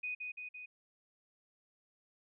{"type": "tone with echo", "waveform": "sine", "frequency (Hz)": 2489, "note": "D#7", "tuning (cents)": 0, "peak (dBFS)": -36, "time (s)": [0.03, 0.15], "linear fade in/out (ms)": 10, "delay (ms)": 170, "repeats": 3, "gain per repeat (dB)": -3, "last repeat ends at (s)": 0.66, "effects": []}